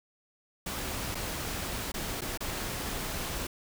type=noise with dropouts; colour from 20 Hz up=pink; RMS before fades=-35 dBFS; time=0.66-3.47 s; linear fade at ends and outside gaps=5 ms; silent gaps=1.147-1.152 / 1.919-1.94 / 2.209-2.217 / 2.375-2.405 s; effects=none